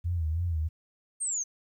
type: tone with vibrato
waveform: sine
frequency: 82.8 Hz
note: E2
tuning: 8 cents sharp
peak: -26 dBFS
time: 0.04-0.69 s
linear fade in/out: 20 ms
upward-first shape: sine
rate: 3.1 Hz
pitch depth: 110 cents each way
type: exponential sweep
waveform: sine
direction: down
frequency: 8840 to 6190 Hz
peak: -28 dBFS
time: 1.2-1.44 s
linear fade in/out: 20 ms
effects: 11-bit